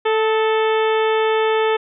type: harmonic tone with a mistuned harmonic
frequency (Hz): 440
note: A4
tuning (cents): 0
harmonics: 1 / 2 / 3 / 4 / 5 / 6 / 7 / 8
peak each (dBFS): -16 / -22 / -26 / -28 / -30 / -32 / -33 / -34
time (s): 0.05-1.77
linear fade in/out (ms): 10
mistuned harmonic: 3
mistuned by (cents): -31
effects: none